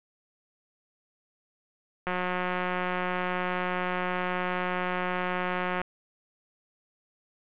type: click train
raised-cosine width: 0.5 ms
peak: -15 dBFS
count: 679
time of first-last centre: 2.07-5.816 s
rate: 181 Hz
effects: resampled to 8000 Hz + 8-bit